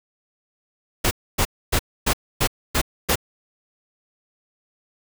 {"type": "noise bursts", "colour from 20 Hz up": "pink", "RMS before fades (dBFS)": -19, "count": 7, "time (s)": [1.04, 3.157], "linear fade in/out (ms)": 10, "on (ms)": 71, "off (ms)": 270, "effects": []}